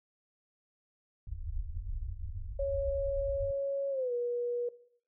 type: low-pass noise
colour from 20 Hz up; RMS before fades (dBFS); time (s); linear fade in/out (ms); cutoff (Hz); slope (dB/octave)
pink; -38; 1.27-3.51; 5; 100; 96
type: tone with pitch glide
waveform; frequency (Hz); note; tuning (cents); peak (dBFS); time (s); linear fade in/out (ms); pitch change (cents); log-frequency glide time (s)
sine; 554 to 482.3; C#5 to B4; -1 to -41; -30; 2.59-4.69; 5; -240; 3.9-4.13
effects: noise-tail reverb RT60 0.6 s tail -18 dB re dry